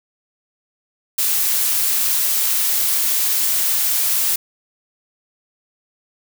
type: noise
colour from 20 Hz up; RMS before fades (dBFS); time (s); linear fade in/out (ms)
blue; -18; 1.18-4.36; 5
effects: none